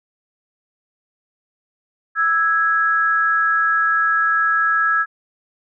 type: tone pair together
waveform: sine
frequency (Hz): 1318.5 / 1659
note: E6 / G#6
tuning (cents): 0 / -2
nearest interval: major third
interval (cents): 398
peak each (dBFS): -17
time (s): 2.15-5.06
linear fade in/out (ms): 50
effects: none